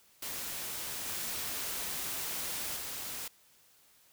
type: noise with level steps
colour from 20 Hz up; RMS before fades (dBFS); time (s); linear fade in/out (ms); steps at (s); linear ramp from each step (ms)
white; -39 / -37 / -40; 0.22-3.28; 5; 1.07 / 2.76; 10
effects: white hiss -64 dBFS RMS until 4.12 s